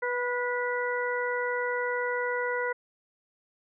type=harmonic tone with a mistuned harmonic; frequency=491.4 Hz; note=B4; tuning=9 cents flat; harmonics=1 / 2 / 3 / 4; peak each=-30 / -34 / -33 / -34 dBFS; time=0.02-2.73 s; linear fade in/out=10 ms; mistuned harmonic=3; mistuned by=-22 cents; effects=none